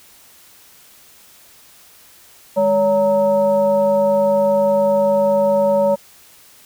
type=tone with frequency modulation; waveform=sine; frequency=565 Hz; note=C#5; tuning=33 cents sharp; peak=-12 dBFS; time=2.56-5.96 s; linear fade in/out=20 ms; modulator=360 Hz; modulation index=0.62; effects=white hiss -47 dBFS RMS until 6.65 s